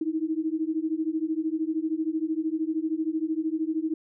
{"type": "beating tone pair", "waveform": "sine", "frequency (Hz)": [311.1, 324.1], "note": ["D#4", "E4"], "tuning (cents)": [0, -29], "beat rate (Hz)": 13, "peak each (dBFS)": -28, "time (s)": [0.01, 3.94], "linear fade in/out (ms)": 5, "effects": []}